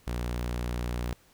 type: tone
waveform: sawtooth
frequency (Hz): 60.1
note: B1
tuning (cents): -46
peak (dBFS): -26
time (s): 0.07-1.13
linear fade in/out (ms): 0
effects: pink hiss -61 dBFS RMS until 1.33 s